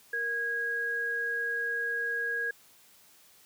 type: tone pair together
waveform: sine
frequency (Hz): 467.8 / 1645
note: A#4 / G#6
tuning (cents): +6 / -17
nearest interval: octave + minor seventh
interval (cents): 2177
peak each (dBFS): -39 / -29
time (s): 0.13-2.51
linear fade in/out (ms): 5
effects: white hiss -59 dBFS RMS until 3.45 s + high-pass 80 Hz 12 dB/octave